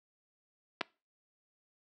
clicks, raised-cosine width 0.3 ms, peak -18 / -15 dBFS, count 2, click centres 0.81 / 0.813 s, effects noise-tail reverb RT60 0.3 s tail -22 dB re dry + high-pass 200 Hz 12 dB/octave

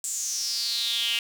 sawtooth tone with high-pass filter sweep, 233.1 Hz, A#3, in tune, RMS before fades -28 dBFS, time 0.04-1.19 s, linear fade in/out 2 ms, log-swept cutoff 7700 to 2800 Hz, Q 6.9, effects none

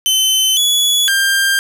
sawtooth tone with pitch steps, 3060 / 3397 / 1592 Hz, G7 / G#7 / G6, -42 / +38 / +26 cents, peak -8 dBFS, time 0.06-1.59 s, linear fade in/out 0 ms, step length 510 ms, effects none

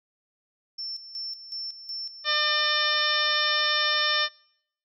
sine tone with tremolo, 5380 Hz, E8, 34 cents sharp, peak -31 dBFS, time 0.78-2.26 s, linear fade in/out 10 ms, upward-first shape square, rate 2.7 Hz, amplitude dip 70%
harmonic tone, 601 Hz, D5, 40 cents sharp, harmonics 1 / 2 / 3 / 4 / 5 / 6 / 7 / 8 / 9, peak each -35 / -30 / -28 / -34 / -31 / -28 / -35 / -36 / -29 dBFS, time 2.24-4.29 s, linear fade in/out 50 ms
effects noise-tail reverb RT60 0.7 s tail -25 dB re dry

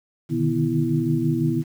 sine tone cluster, 122.7 / 148.5 / 154.5 / 245.8 / 329.6 Hz, B2 / D3 / D#3 / B3 / E4, -11 / +20 / -12 / -8 / 0 cents, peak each -28 / -25 / -25 / -25 / -24 dBFS, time 0.29-1.64 s, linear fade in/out 50 ms, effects 8-bit

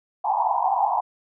pink band-pass noise, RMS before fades -22 dBFS, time 0.24-1.01 s, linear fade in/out 10 ms, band 710 to 1000 Hz, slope 96 dB/octave, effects none

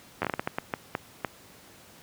slowing click train, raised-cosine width 0.5 ms, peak -12 dBFS, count 12, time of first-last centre 0.22-1.247 s, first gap 11 ms, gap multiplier 1.39, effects pink hiss -52 dBFS RMS until 2.02 s + high-pass 100 Hz 12 dB/octave

